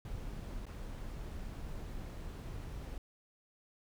brown noise with dropouts, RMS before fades -43 dBFS, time 0.05-2.98 s, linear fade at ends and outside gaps 2 ms, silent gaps 0.656-0.665 s, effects none

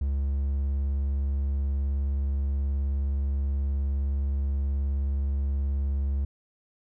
triangle tone with vibrato, 69.3 Hz, C#2, in tune, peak -22 dBFS, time 0.01-6.25 s, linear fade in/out 5 ms, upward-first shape sine, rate 19 Hz, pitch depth 18 cents each way, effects none

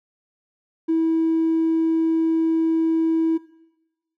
triangle tone, 325 Hz, E4, 24 cents flat, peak -13 dBFS, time 0.88-3.38 s, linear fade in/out 20 ms, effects noise-tail reverb RT60 1.0 s tail -22 dB re dry + tanh soft clip ceiling -14 dBFS

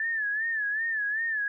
sine tone with vibrato, 1746 Hz, A6, 14 cents flat, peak -26 dBFS, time 0-1.48 s, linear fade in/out 2 ms, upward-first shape sine, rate 2.6 Hz, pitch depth 97 cents each way, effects none

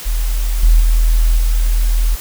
sine tone with level steps, 40.48 Hz, E1, 31 cents flat, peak -13 / -5 / -8 / -10 dBFS, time 0.05-2.16 s, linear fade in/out 20 ms, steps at 0.63 / 0.8 / 1.38 s, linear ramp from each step 5 ms, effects white hiss -30 dBFS RMS until 2.2 s

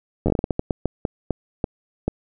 slowing click train, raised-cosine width 2 ms, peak -7 dBFS, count 16, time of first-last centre 0.26-2.08 s, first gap 10 ms, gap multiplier 1.31, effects none

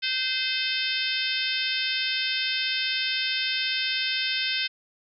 harmonic tone with a mistuned harmonic, 517 Hz, C5, 21 cents flat, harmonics 3 / 4 / 5 / 6 / 7 / 8 / 9 / 10, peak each -33 / -34 / -31 / -31 / -31 / -37 / -35 / -34 dBFS, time 0.02-4.68 s, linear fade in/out 20 ms, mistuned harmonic 8, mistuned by +23 cents, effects none

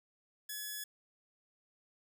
5% pulse tone, 1700 Hz, G#6, 40 cents sharp, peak -29 dBFS, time 0.49-0.84 s, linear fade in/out 5 ms, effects none

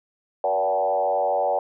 sine tone with frequency modulation, 667 Hz, E5, 20 cents sharp, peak -19 dBFS, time 0.44-1.59 s, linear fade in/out 2 ms, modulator 92.4 Hz, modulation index 1.8, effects none

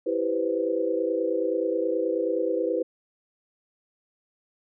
sine chord, C major seventh, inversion first, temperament equal, 329.6 / 392 / 493.9 / 523.3 Hz, E4 / G4 / B4 / C5, 0 / 0 / 0 / 0 cents, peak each -29 / -30 / -26 / -31 dBFS, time 0.06-2.83 s, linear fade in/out 10 ms, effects none

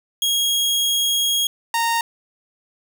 sawtooth tone pair in turn, 3285 / 924.8 Hz, G#7 / A#5, -20 / -14 cents, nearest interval octave + minor seventh, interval 2194 cents, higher first, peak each -14 dBFS, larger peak neither, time 0.22-1.47 / 1.74-2.01 s, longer first, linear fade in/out 2 ms, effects none

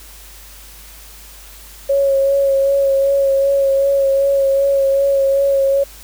sine tone with vibrato, 550 Hz, C#5, 14 cents flat, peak -11 dBFS, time 1.89-5.84 s, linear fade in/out 10 ms, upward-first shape sine, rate 2.6 Hz, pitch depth 20 cents each way, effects added 50 Hz sine -40 dBFS peak until 6.03 s + white hiss -40 dBFS RMS until 6.03 s

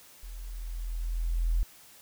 sine tone with level ramp, 41.77 Hz, E1, 24 cents sharp, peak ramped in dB -39 to -22 dBFS, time 0.23-1.63 s, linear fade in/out 0 ms, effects white hiss -54 dBFS RMS until 2.01 s

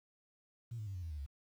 sine tone with pitch steps, 116.54 / 106.87 / 98 / 89.86 / 82.41 / 75.57 / 69.3 Hz, A#2 / A2 / G2 / F2 / E2 / D#2 / C#2, 0 / -50 / 0 / +50 / 0 / -50 / 0 cents, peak -39 dBFS, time 0.71-1.263 s, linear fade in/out 10 ms, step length 79 ms, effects tanh soft clip ceiling -35 dBFS + 11-bit

